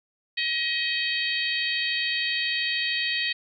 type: harmonic tone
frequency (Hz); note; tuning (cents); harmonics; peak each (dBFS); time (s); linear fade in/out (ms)
633; D#5; +30; 3 / 4 / 5 / 6 / 7; -29 / -30 / -31 / -32 / -32; 0.37-3.33; 10
effects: none